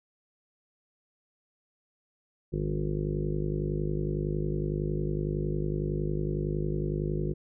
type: harmonic tone with a mistuned harmonic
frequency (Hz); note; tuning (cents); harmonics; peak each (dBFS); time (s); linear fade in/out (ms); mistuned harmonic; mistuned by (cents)
50.9; G#1; -34; 1 / 2 / 3 / 4 / 5 / 6 / 7 / 8 / 9 / 10; -34 / -40 / -31 / -39 / -44 / -44 / -34 / -40 / -43 / -47; 2.52-7.34; 20; 5; +15
effects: none